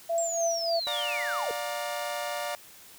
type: tone with tremolo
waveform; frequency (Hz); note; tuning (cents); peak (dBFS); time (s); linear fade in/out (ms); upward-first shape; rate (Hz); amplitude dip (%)
sine; 671; E5; +31; -23; 0.09-0.8; 10; triangle; 3.4; 75
type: linear sweep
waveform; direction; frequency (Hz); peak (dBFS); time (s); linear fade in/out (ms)
sine; down; 7650 to 415.3; -30; 0.18-1.51; 0
type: chord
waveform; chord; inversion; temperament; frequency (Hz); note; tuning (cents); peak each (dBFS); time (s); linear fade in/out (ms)
sawtooth; Bb major; first; equal with one note detuned; 587.3 / 710.7 / 932.3; D5 / F5 / Bb5; 0 / +30 / 0; -30 / -31 / -35; 0.87-2.55; 0
effects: white hiss -51 dBFS RMS until 2.98 s